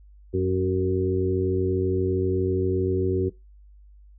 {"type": "harmonic tone with a mistuned harmonic", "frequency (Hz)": 92.5, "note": "F#2", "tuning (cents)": 0, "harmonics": [1, 2, 3, 4, 5], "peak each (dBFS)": [-26, -32, -30, -23, -32], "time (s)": [0.33, 3.3], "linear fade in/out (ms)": 20, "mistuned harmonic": 4, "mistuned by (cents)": 22, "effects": ["noise-tail reverb RT60 0.2 s tail -20 dB re dry", "added 50 Hz sine -47 dBFS peak until 4.18 s"]}